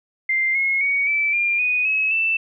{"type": "tone with pitch steps", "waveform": "sine", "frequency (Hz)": [2093, 2166, 2241, 2318, 2399, 2482, 2568, 2657], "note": ["C7", "C#7", "C#7", "D7", "D7", "D#7", "E7", "E7"], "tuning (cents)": [0, -41, 18, -23, 36, -5, -46, 13], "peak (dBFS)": -17, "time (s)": [0.29, 2.37], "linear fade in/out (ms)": 5, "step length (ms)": 260, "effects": []}